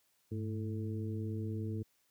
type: harmonic tone with a mistuned harmonic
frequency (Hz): 110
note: A2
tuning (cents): 0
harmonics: 1 / 2 / 3 / 4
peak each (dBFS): -36 / -42 / -44 / -47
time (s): 0.31-1.83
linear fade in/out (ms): 10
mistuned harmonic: 1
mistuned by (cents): -110
effects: white hiss -74 dBFS RMS until 2.1 s + high-pass 60 Hz 12 dB/octave